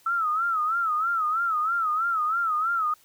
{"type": "tone with vibrato", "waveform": "sine", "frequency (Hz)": 1305, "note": "E6", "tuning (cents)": -18, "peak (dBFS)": -22, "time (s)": [0.06, 2.94], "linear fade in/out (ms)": 5, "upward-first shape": "sine", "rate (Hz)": 3.1, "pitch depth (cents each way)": 120, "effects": ["white hiss -59 dBFS RMS until 3.04 s"]}